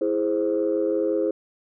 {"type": "chord", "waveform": "sine", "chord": "E augmented", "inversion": "none", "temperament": "equal", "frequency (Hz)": [329.6, 415.3, 523.3], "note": ["E4", "G#4", "B#4"], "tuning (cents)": [0, 0, 0], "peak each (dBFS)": -24, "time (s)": [0.01, 1.31], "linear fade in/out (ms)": 5, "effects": ["tanh soft clip ceiling -13 dBFS"]}